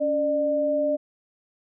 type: tone pair together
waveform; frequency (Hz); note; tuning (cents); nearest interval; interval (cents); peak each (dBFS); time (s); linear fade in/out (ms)
sine; 282.3 / 599.2; C#4 / D5; +32 / +35; octave + minor second; 1303; -28 / -21; 0-0.97; 20
effects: none